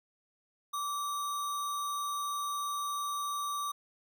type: tone with sample-and-hold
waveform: sine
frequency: 1163 Hz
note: D6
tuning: 17 cents flat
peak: -32 dBFS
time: 0.73-3.72 s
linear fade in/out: 10 ms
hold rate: 4900 Hz
effects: none